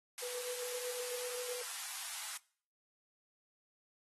white high-pass noise, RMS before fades -43 dBFS, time 0.18-2.37 s, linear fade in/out 0 ms, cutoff 750 Hz, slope 48 dB/octave
sine tone with tremolo, 493.9 Hz, B4, in tune, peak -40 dBFS, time 0.22-1.62 s, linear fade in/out 5 ms, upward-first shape sine, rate 7.9 Hz, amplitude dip 50%
effects noise-tail reverb RT60 0.5 s tail -22 dB re dry + AAC 32 kbps

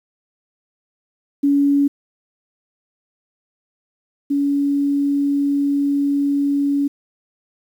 sine tone pair in turn, 282.9 / 282.9 Hz, C#4 / C#4, +35 / +35 cents, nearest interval unison, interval 0 cents, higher neither, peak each -12 / -15 dBFS, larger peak first, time 1.43-1.88 / 4.3-6.88 s, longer second, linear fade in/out 10 ms, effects 8-bit

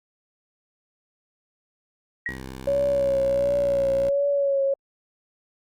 sine tone with exponential decay, 1900 Hz, A#6, 33 cents sharp, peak -22 dBFS, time 2.26-2.43 s, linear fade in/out 2 ms, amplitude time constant 36 ms
10% pulse tone with pitch glide, 65.41 to 60.33 Hz, C2 to B1, 0 to -40 cents, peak -26 dBFS, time 2.29-4.1 s, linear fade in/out 0 ms, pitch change -140 cents, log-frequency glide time 2.81-3.66 s
sine tone with vibrato, 558 Hz, C#5, 11 cents sharp, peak -19 dBFS, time 2.67-4.74 s, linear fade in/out 5 ms, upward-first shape triangle, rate 1.4 Hz, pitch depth 39 cents each way
effects Opus 32 kbps

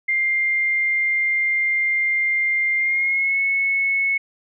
sine tone with pitch glide, 2100 to 2198 Hz, C7 to C#7, +6 to -15 cents, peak -17 dBFS, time 0.08-4.18 s, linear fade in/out 10 ms, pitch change +79 cents, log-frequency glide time 2.76-3.39 s, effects none

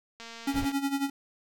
click train, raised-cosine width 0.2 ms, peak -27 dBFS, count 120, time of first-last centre 0.2-0.717 s, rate 230 Hz
square tone with tremolo, 277.3 Hz, C#4, 1 cent sharp, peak -25 dBFS, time 0.47-1.1 s, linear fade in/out 5 ms, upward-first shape sine, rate 11 Hz, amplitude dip 75%
brown noise, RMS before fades -34 dBFS, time 0.54-0.66 s, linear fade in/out 10 ms
effects none

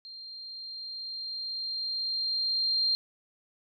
sine tone with level ramp, 4186 Hz, C8, in tune, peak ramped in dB -42 to -23 dBFS, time 0.05-2.95 s, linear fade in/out 0 ms, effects none

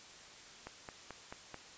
click train, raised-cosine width 0.5 ms, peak -29 dBFS, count 5, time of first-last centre 0.67-1.543 s, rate 4.58 Hz, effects white hiss -54 dBFS RMS until 1.77 s + resampled to 16000 Hz

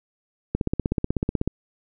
click train, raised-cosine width 3 ms, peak -9 dBFS, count 16, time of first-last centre 0.55-1.476 s, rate 16.2 Hz, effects none

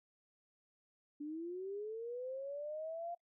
sine linear sweep, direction up, 287.7 to 698.5 Hz, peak -40 dBFS, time 1.2-3.15 s, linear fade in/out 10 ms, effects noise-tail reverb RT60 0.1 s tail -21 dB re dry

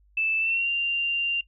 sine tone with pitch glide, 2637 to 2781 Hz, E7 to F7, 0 to -8 cents, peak -22 dBFS, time 0.17-1.41 s, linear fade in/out 5 ms, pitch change +92 cents, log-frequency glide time 0.39-0.69 s, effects noise-tail reverb RT60 0.1 s tail -22 dB re dry + added 50 Hz sine -57 dBFS peak until 1.47 s

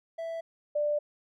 triangle / sine tone pair in turn, 660 / 591.4 Hz, E5 / D5, +2 / +12 cents, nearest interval major second, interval 190 cents, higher first, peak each -31 / -25 dBFS, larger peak second, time 0.18-0.41 / 0.75-0.99 s, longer second, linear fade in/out 10 ms, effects none

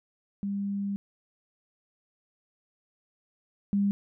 sine tone pair in turn, 199.9 / 200.7 Hz, G3 / G3, +34 / +41 cents, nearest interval unison, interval 7 cents, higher second, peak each -28 / -22 dBFS, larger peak second, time 0.43-0.96 / 3.73-3.91 s, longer first, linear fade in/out 0 ms, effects none

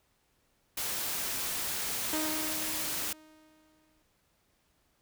white noise, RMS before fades -34 dBFS, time 0.77-3.13 s, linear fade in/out 5 ms
sawtooth tone with exponential decay, 311.1 Hz, D#4, in tune, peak -27 dBFS, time 2.13-4.02 s, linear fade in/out 1 ms, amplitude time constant 410 ms
effects pink hiss -72 dBFS RMS until 5.01 s

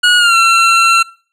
25% pulse tone with pitch glide, 1451 to 1353.8 Hz, F#6 to E6, -34 to +46 cents, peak -3 dBFS, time 0.03-1.03 s, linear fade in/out 10 ms, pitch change -120 cents, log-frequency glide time 0.18-0.35 s, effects noise-tail reverb RT60 0.4 s tail -21 dB re dry + low-pass 8000 Hz 12 dB/octave

